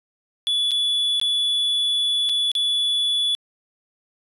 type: tone with dropouts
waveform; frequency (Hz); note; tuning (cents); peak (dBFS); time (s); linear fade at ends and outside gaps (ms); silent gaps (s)
triangle; 3430; A7; -45; -17; 0.47-3.35; 0; 0.709-0.716 / 1.199-1.214 / 2.291-2.295 / 2.516-2.552
effects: resampled to 32000 Hz